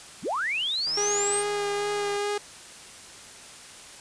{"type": "linear sweep", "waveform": "sine", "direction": "up", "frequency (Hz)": [93.9, 8870], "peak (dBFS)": -25, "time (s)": [0.22, 1.44], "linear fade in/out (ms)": 50}
{"type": "click train", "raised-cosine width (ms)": 0.5, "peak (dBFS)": -30, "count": 203, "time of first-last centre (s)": [0.87, 2.165], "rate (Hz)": 156}
{"type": "tone with vibrato", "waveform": "sawtooth", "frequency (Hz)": 409.1, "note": "G#4", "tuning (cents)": -26, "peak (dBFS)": -22, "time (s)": [0.97, 2.38], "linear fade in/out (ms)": 5, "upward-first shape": "sine", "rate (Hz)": 2.4, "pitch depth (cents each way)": 13}
{"effects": ["white hiss -45 dBFS RMS until 4 s", "resampled to 22050 Hz"]}